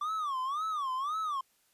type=tone with vibrato; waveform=triangle; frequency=1155 Hz; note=D6; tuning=29 cents flat; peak=-29 dBFS; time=0.01-1.41 s; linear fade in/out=5 ms; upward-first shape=sine; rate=1.9 Hz; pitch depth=210 cents each way; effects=white hiss -70 dBFS RMS until 1.73 s + resampled to 32000 Hz